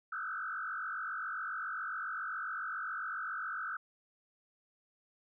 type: tone with frequency modulation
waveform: sine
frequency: 1411 Hz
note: F6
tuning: 17 cents sharp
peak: -36 dBFS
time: 0.12-3.77 s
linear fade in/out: 5 ms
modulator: 47.3 Hz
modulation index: 3.2
effects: none